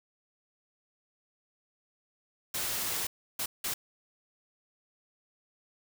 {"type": "noise bursts at uneven times", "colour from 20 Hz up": "white", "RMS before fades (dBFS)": -33, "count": 3, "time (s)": [[2.54, 3.07], [3.39, 3.46], [3.64, 3.74]], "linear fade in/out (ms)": 5, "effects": []}